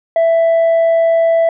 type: tone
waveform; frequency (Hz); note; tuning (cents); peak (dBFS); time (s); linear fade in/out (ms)
sine; 662; E5; +7; -6; 0.16-1.49; 2
effects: tanh soft clip ceiling -8 dBFS